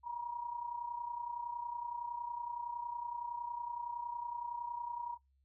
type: tone with amplitude modulation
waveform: sine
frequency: 954 Hz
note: A#5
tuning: 40 cents sharp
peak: -35 dBFS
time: 0.03-5.18 s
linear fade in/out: 50 ms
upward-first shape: sine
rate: 30.8 Hz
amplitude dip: 60%
effects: noise-tail reverb RT60 0.2 s tail -23 dB re dry + added 67 Hz sine -70 dBFS peak until 5.44 s